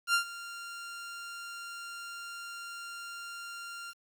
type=tone with ADSR envelope; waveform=sawtooth; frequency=1391 Hz; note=F6; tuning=7 cents flat; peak=-19 dBFS; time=0.07-3.94 s; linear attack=69 ms; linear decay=100 ms; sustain=-18 dB; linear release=45 ms; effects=low-pass 11000 Hz 12 dB/octave + 9-bit